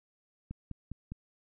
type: click train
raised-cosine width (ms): 5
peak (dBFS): -27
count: 4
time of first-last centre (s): 0.51-1.12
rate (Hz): 4.92
effects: none